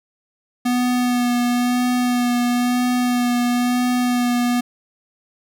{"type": "tone with vibrato", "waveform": "square", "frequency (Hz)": 245.3, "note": "B3", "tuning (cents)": -12, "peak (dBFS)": -17, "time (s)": [0.65, 4.61], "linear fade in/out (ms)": 10, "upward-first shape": "sine", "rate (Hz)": 1, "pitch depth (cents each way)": 18, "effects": []}